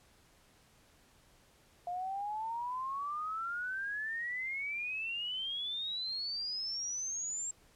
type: exponential sweep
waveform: sine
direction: up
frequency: 698.5 to 7530 Hz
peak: -35 dBFS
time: 1.87-7.51 s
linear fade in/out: 2 ms
effects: pink hiss -65 dBFS RMS until 7.75 s + low-pass 12000 Hz 12 dB/octave